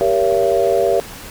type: chord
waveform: sine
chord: G diminished seventh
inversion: none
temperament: just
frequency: 392 / 470.4 / 564.5 / 677.4 Hz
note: G4 / Bb4 / Db5 / Fb5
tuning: 0 / +16 / +31 / +47 cents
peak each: -18 dBFS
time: 0.01-1 s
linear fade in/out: 0 ms
effects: pink hiss -34 dBFS RMS until 1.3 s